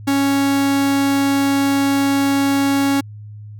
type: tone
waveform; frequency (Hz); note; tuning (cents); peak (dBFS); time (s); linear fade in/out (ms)
45% pulse; 277.2; C#4; 0; -14; 0.07-3.01; 10
effects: added 105 Hz sine -32 dBFS peak until 3.59 s